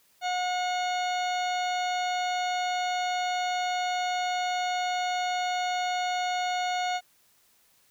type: harmonic tone with a mistuned harmonic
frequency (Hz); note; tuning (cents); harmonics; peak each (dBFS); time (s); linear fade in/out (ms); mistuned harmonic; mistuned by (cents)
725; F#5; -35; 1 / 2 / 3 / 4 / 5 / 6 / 8 / 9; -27 / -37 / -37 / -40 / -40 / -42 / -49 / -46; 0.21-7.01; 50; 9; +71
effects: white hiss -64 dBFS RMS until 7.9 s